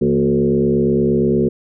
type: tone with frequency modulation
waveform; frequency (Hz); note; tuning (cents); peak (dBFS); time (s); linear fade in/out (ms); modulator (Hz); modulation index
sine; 300; D4; +37; -12; 0.01-1.49; 10; 68.6; 2.2
effects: none